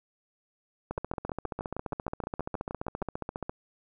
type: two click trains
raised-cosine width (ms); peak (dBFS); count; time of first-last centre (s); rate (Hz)
1; -19 / -19; 39 / 14; 0.91-3.495 / 0.98-3.024; 14.7 / 6.36
effects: none